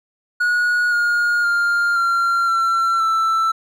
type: tone with pitch steps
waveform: triangle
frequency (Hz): 1453 / 1427.2 / 1401.9 / 1377 / 1352.6 / 1328.6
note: F#6 / F6 / F6 / F6 / E6 / E6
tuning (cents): -32 / +37 / +6 / -25 / +44 / +13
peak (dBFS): -13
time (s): 0.4-3.52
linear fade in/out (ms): 10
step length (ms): 520
effects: none